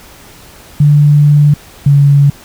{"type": "tone pair in turn", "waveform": "sine", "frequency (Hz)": [146.83, 141.91], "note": ["D3", "C#3"], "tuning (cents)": [0, 41], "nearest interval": "minor second", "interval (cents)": 59, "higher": "first", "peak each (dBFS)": -3, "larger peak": "neither", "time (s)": [[0.8, 1.54], [1.86, 2.3]], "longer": "first", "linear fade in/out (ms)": 5, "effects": ["pink hiss -37 dBFS RMS until 2.44 s"]}